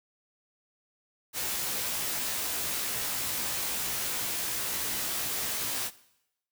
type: noise with comb filter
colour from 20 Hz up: white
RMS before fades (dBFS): -32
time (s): 1.33-5.91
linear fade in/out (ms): 50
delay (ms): 16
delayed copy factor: +0.75
effects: noise-tail reverb RT60 0.8 s tail -18 dB re dry